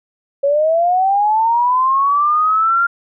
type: linear sweep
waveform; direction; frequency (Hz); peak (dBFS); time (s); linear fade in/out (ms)
sine; up; 550 to 1400; -11; 0.43-2.87; 10
effects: none